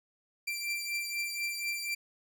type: beating tone pair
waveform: sawtooth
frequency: 2354 / 2358.1 Hz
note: D7 / D7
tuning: +3 / +6 cents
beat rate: 4.1 Hz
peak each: -31 / -35 dBFS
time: 0.47-1.95 s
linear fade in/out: 10 ms
effects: none